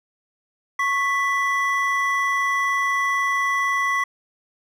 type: tone pair together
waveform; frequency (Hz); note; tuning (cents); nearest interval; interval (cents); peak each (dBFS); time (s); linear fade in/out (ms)
triangle; 1104 / 1981.9; C#6 / B6; -7 / +6; minor seventh; 1013; -20; 0.79-4.04; 5
effects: none